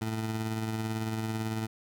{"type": "tone with tremolo", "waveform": "20% pulse", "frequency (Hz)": 110.6, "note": "A2", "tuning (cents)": 9, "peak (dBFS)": -24, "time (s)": [0.01, 1.67], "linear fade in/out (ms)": 10, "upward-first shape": "triangle", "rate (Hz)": 18, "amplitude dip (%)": 40, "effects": []}